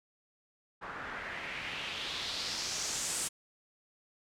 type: noise with low-pass filter sweep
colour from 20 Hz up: white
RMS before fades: -38 dBFS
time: 0.81-3.29 s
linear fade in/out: 20 ms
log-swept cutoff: 1300 to 9000 Hz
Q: 2.5
effects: none